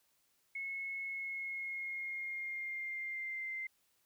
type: tone with pitch glide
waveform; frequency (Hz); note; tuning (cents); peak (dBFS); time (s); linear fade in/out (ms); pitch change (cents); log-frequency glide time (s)
sine; 2185 to 2083; C#7 to C7; -26 to -8; -38; 0.55-3.67; 5; -82; 1.03-3.5
effects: white hiss -75 dBFS RMS until 4.05 s